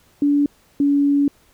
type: tone pair in turn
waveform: sine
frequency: 287.7 / 284.2 Hz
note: D4 / C#4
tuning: -36 / +43 cents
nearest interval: unison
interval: 21 cents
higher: first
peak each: -13 dBFS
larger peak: neither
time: 0.22-0.46 / 0.8-1.28 s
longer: second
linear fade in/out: 2 ms
effects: pink hiss -56 dBFS RMS until 1.53 s